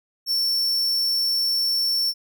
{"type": "tone", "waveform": "45% pulse", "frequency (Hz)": 5430, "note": "F8", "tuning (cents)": -50, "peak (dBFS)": -20, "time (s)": [0.26, 2.14], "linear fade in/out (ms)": 50, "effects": []}